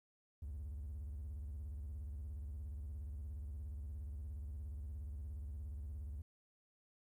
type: tone with vibrato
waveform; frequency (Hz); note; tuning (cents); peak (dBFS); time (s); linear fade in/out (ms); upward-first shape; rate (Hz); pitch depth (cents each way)
triangle; 71.3; C#2; +49; -40; 0.42-6.22; 5; square; 17; 210
effects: tanh soft clip ceiling -37 dBFS + 13-bit